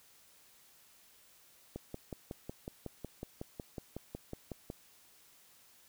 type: click train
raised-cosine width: 2 ms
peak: -27 dBFS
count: 17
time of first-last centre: 1.76-4.701 s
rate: 5.44 Hz
effects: white hiss -63 dBFS RMS until 5.88 s